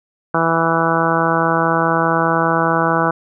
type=harmonic tone; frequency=164.81 Hz; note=E3; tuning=in tune; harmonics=1 / 2 / 3 / 4 / 5 / 6 / 7 / 8 / 9; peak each=-22 / -22 / -22 / -22 / -22 / -22 / -22 / -22 / -22 dBFS; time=0.34-3.11 s; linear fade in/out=5 ms; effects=none